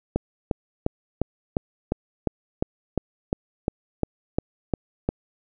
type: click train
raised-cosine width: 2 ms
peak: -8 dBFS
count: 15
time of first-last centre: 0.16-5.09 s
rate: 2.84 Hz
effects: none